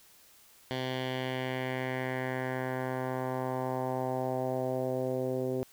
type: tone with low-pass filter sweep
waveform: 10% pulse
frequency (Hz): 129.1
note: C3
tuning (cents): -23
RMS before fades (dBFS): -33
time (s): 0.71-5.63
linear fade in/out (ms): 0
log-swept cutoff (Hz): 3700 to 430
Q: 2.2
effects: white hiss -59 dBFS RMS until 5.72 s